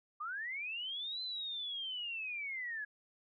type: linear two-way sweep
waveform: sine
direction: up then down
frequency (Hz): 1162 to 4081 to 1657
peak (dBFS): -38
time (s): 0.2-2.85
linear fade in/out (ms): 10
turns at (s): 1.22
effects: none